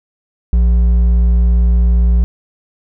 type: tone with hard clipping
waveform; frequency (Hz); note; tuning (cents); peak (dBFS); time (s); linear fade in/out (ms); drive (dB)
triangle; 58.8; A#1; +16; -9; 0.53-2.24; 0; 8
effects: none